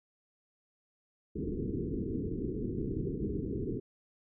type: low-pass noise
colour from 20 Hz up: white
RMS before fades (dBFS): -35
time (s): 1.35-3.8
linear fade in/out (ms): 10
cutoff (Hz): 440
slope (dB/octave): 96
effects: none